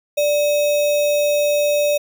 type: tone with sample-and-hold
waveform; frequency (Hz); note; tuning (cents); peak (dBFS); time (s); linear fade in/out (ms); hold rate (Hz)
sine; 587.3; D5; 0; -14; 0.17-1.98; 10; 3150
effects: none